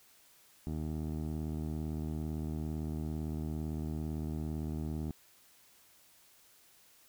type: tone with low-pass filter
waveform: 15% pulse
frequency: 77.78 Hz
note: D#2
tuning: in tune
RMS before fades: -37 dBFS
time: 0.67-5.11 s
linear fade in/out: 0 ms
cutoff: 450 Hz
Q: 0.72
effects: white hiss -63 dBFS RMS until 7.08 s